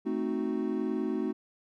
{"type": "chord", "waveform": "triangle", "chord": "A diminished seventh", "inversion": "none", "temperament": "equal", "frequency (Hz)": [220, 261.6, 311.1, 370], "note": ["A3", "C4", "Eb4", "Gb4"], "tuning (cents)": [0, 0, 0, 0], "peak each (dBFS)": -32, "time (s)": [0.05, 1.33], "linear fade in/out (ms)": 20, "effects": []}